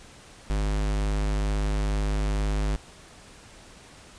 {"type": "tone", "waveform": "square", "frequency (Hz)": 51.1, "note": "G#1", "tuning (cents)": -27, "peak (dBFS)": -24, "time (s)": [0.5, 2.76], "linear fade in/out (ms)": 0, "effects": ["pink hiss -49 dBFS RMS until 4.18 s", "resampled to 22050 Hz"]}